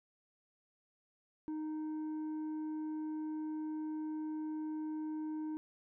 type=tone with tanh clipping; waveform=sine; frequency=309.8 Hz; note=D#4; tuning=7 cents flat; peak=-38 dBFS; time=1.48-5.57 s; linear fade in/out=0 ms; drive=5 dB; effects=none